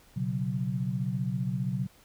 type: chord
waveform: sine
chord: B suspended second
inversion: none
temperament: equal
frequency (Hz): 123.47 / 138.59 / 185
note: B2 / C#3 / F#3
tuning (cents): 0 / 0 / 0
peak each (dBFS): -32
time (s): 0.16-1.87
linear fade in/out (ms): 10
effects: pink hiss -59 dBFS RMS until 2.04 s